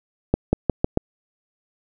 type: accelerating click train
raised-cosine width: 2 ms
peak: -3 dBFS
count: 5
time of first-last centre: 0.34-0.974 s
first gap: 190 ms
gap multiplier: 0.88
effects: none